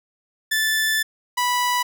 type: tone pair in turn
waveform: sawtooth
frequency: 1754 / 984.4 Hz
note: A6 / B5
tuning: -6 / -6 cents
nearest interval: minor seventh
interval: 1000 cents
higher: first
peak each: -15 dBFS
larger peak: neither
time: 0.51-1.03 / 1.37-1.83 s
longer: first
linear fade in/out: 10 ms
effects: none